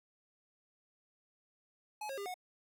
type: tone with pitch steps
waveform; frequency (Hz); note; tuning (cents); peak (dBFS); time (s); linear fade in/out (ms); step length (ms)
square; 848 / 542 / 402 / 730; G#5 / C#5 / G4 / F#5; +36 / -39 / +44 / -24; -40; 2.01-2.342; 5; 83
effects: none